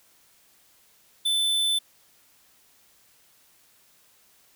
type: tone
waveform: square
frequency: 3520 Hz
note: A7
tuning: in tune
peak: -22 dBFS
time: 1.25-1.79 s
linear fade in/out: 10 ms
effects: white hiss -60 dBFS RMS until 4.55 s